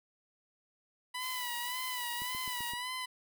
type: tone with vibrato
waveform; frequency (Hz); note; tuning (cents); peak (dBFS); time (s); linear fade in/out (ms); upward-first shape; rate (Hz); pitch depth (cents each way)
15% pulse; 987.8; B5; 0; -30; 1.14-3.06; 10; sine; 1.8; 62
type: noise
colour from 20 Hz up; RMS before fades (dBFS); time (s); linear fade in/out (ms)
blue; -43; 1.19-2.75; 50
type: click train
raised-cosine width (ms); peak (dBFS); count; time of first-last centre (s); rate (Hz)
3; -36; 5; 2.22-2.735; 7.76
effects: none